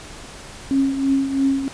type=tone with tremolo; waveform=sine; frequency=272 Hz; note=C#4; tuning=33 cents flat; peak=-13 dBFS; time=0.71-1.68 s; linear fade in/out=0 ms; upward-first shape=triangle; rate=3 Hz; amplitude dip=70%; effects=pink hiss -38 dBFS RMS until 1.73 s + resampled to 22050 Hz